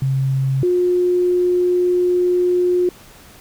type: tone pair in turn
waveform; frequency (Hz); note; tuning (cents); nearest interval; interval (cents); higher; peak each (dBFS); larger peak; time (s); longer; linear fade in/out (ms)
sine; 134.1 / 358; C3 / F4; +43 / +43; octave + perfect fourth; 1700; second; -15 / -13; second; 0.02-0.63 / 0.63-2.89; second; 2
effects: pink hiss -44 dBFS RMS until 3.4 s